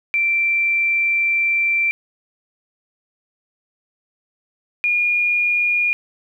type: tone pair in turn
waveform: sine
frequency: 2349 / 2429 Hz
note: D7 / D#7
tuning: 0 / -42 cents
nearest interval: minor second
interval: 58 cents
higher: second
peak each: -15 dBFS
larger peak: neither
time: 0.14-1.91 / 4.84-5.93 s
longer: first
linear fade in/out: 0 ms
effects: 9-bit